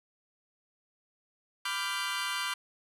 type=chord; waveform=20% pulse; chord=G dominant seventh; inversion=first; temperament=equal with one note detuned; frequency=998.1 / 1174.7 / 1396.9 / 1568 Hz; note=B5 / D6 / F6 / G6; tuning=+18 / 0 / 0 / 0 cents; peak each=-32 dBFS; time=1.65-2.54 s; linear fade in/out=5 ms; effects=low-pass 12000 Hz 12 dB/octave